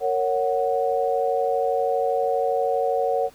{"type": "chord", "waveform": "sine", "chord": "F# major", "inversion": "first", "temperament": "just", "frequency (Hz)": [462.5, 555, 740], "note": ["A#4", "C#5", "F#5"], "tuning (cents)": [-14, 2, 0], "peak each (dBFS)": -24, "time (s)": [0, 3.3], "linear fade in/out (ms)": 50, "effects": ["pink hiss -53 dBFS RMS until 3.34 s"]}